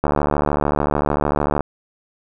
click train, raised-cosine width 1 ms, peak -4 dBFS, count 116, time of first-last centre 0.04-1.607 s, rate 73.4 Hz, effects none

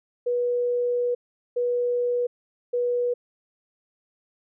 sine tone bursts at uneven times, 486.8 Hz, B4, 25 cents flat, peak -21 dBFS, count 3, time 0.26-1.15 / 1.56-2.27 / 2.73-3.14 s, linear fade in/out 10 ms, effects none

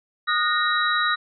sine tone cluster, 1235 / 1445 / 1855 / 3872 Hz, D#6 / F#6 / A#6 / B7, -13 / -41 / -9 / -35 cents, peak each -23 / -25 / -25 / -26 dBFS, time 0.27-1.16 s, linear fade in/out 20 ms, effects none

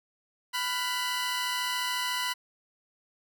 15% pulse tone cluster, 994 / 1407 / 1508 Hz, B5 / F6 / F#6, +11 / +12 / +32 cents, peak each -23 / -31 / -31 dBFS, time 0.53-2.34 s, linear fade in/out 20 ms, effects none

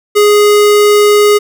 square tone, 415.3 Hz, G#4, in tune, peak -5 dBFS, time 0.15-1.39 s, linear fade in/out 20 ms, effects none

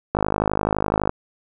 click train, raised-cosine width 1 ms, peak -5 dBFS, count 50, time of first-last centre 0.15-1.094 s, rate 51.9 Hz, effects none

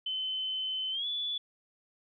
sine tone with pitch glide, 3053 to 3447 Hz, G7 to A7, -46 to -36 cents, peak -31 dBFS, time 0.06-1.38 s, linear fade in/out 5 ms, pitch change +210 cents, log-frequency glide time 0.91-1.07 s, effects none

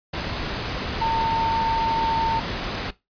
sine tone in noise, 905 Hz, A5, 48 cents sharp, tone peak -19 dBFS, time 1.01-2.4 s, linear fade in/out 10 ms, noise pink, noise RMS -28 dBFS, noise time 0.13-2.91 s, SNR +6 dB, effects noise-tail reverb RT60 0.2 s tail -18 dB re dry + resampled to 11025 Hz

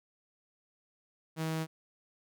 sawtooth tone, 160 Hz, D#3, 49 cents sharp, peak -28 dBFS, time 1.36-1.67 s, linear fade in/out 50 ms, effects none

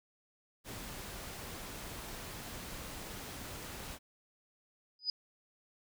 pink noise, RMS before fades -45 dBFS, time 0.64-3.99 s, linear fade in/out 50 ms
sine tone with exponential growth, 4978 Hz, D#8, in tune, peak -27 dBFS, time 4.99-5.1 s, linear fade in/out 2 ms, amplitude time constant 23 ms
effects none

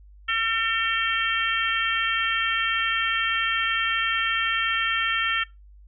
harmonic tone, 451.8 Hz, A4, 46 cents sharp, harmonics 3 / 4 / 5 / 6 / 7, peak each -27 / -27 / -31 / -30 / -28 dBFS, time 0.28-5.44 s, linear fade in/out 10 ms, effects noise-tail reverb RT60 0.2 s tail -21 dB re dry + added 50 Hz sine -46 dBFS peak until 5.87 s

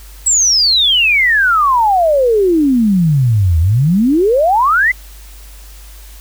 sine exponential two-way sweep, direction down then up, 7902 to 78 to 2093 Hz, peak -8 dBFS, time 0.26-4.92 s, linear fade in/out 10 ms, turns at 3.59 s, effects added 50 Hz sine -33 dBFS peak until 6.2 s + white hiss -41 dBFS RMS until 6.2 s

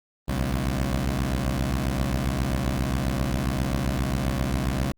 15% pulse beating tone pair, 61.74 / 69.24 Hz, B1 / C#2, 0 / -1 cents, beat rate 7.5 Hz, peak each -20 dBFS, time 0.28-4.92 s, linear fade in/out 5 ms, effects Opus 24 kbps

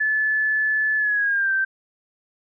sine tone with pitch glide, 1732 to 1561 Hz, A6 to G6, -28 to -8 cents, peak -18 dBFS, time 0-1.65 s, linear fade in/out 10 ms, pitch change -180 cents, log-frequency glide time 0.97-1.53 s, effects none

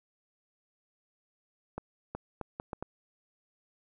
accelerating click train, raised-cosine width 1 ms, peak -22 dBFS, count 6, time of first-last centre 1.78-2.826 s, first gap 370 ms, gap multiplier 0.71, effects none

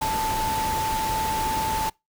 sine tone in noise, 880 Hz, A5, in tune, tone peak -24 dBFS, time 0.01-1.9 s, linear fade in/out 10 ms, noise pink, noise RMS -30 dBFS, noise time 0.01-1.9 s, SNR +3 dB, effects noise-tail reverb RT60 0.2 s tail -24 dB re dry

